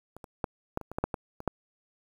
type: clicks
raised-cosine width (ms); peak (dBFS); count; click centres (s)
1; -30 / -29 / -14 / -15 / -26 / -25 / -16 / -11 / -17 / -26 / -12; 11; 0.166 / 0.242 / 0.442 / 0.774 / 0.813 / 0.916 / 0.985 / 1.04 / 1.142 / 1.404 / 1.477
effects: 8-bit